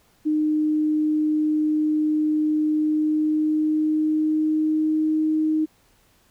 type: tone with pitch glide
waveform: sine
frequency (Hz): 306.2 to 311.6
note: D#4 to D#4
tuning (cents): -28 to +3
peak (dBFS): -18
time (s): 0.25-5.66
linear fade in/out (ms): 20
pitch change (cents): +31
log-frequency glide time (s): 2.65-5.17
effects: pink hiss -60 dBFS RMS until 6.3 s